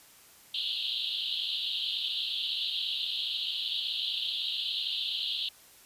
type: band-pass noise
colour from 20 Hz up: pink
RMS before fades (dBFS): -33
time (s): 0.54-5.49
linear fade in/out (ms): 5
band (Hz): 2900 to 4200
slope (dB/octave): 96
effects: white hiss -56 dBFS RMS until 5.85 s + resampled to 32000 Hz